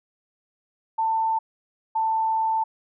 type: tone pair in turn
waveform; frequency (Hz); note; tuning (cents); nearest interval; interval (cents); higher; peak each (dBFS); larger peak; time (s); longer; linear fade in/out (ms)
sine; 892 / 888; A5 / A5; +23 / +16; unison; 7; first; -20; neither; 0.98-1.39 / 1.95-2.64; second; 10
effects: none